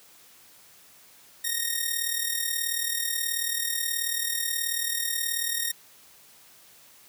5% pulse tone with amplitude modulation, 1857 Hz, A#6, 7 cents flat, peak -13 dBFS, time 1.44-5.72 s, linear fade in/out 10 ms, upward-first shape sine, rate 38.5 Hz, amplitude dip 60%, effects white hiss -54 dBFS RMS until 7.08 s + high-pass 60 Hz 12 dB/octave

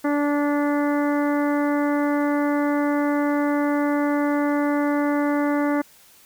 harmonic tone, 290.5 Hz, D4, 19 cents flat, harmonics 1 / 2 / 3 / 4 / 5 / 6 / 7, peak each -20 / -26 / -30 / -32 / -34 / -36 / -37 dBFS, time 0.04-5.82 s, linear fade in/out 10 ms, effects white hiss -52 dBFS RMS until 6.25 s

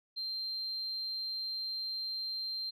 sine tone, 4156 Hz, C8, 12 cents flat, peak -34 dBFS, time 0.16-2.71 s, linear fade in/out 20 ms, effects tanh soft clip ceiling -30 dBFS

